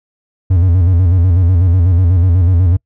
triangle tone with vibrato, 89 Hz, F2, 33 cents sharp, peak -5 dBFS, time 0.5-2.77 s, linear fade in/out 10 ms, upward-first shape square, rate 8.1 Hz, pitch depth 85 cents each way, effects noise-tail reverb RT60 0.1 s tail -26 dB re dry

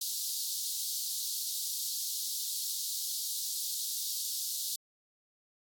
pink high-pass noise, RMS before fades -35 dBFS, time 0.01-4.76 s, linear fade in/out 5 ms, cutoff 3800 Hz, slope 48 dB/octave, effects AAC 64 kbps

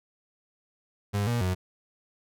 35% pulse tone with pitch steps, 101.7 / 119.2 / 91.9 Hz, G#2 / A#2 / F#2, -36 / +39 / -11 cents, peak -23 dBFS, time 1.13-1.55 s, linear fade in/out 20 ms, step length 140 ms, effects none

